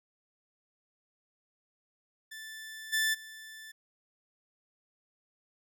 sawtooth tone with level steps, 1760 Hz, A6, in tune, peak -39 / -23 / -42 dBFS, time 2.31-3.72 s, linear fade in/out 10 ms, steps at 2.92 / 3.13 s, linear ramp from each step 20 ms, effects none

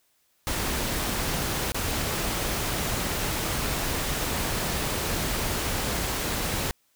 pink noise with dropouts, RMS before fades -28 dBFS, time 0.47-6.71 s, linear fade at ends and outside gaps 0 ms, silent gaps 1.72-1.745 s, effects white hiss -68 dBFS RMS until 6.95 s

